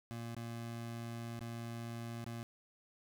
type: tone with dropouts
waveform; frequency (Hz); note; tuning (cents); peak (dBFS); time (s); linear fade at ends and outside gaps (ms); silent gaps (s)
25% pulse; 116.54; A#2; 0; -38; 0.11-2.43; 0; 0.348-0.366 / 1.392-1.408 / 2.243-2.264
effects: none